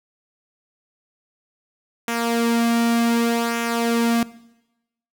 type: tone with flanger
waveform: sawtooth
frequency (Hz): 233.1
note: A#3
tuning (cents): 0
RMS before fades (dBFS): -20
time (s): 2.08-4.23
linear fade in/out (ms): 2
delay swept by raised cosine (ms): 0.22 to 2.42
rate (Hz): 0.66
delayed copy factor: -0.55
effects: noise-tail reverb RT60 0.9 s tail -19 dB re dry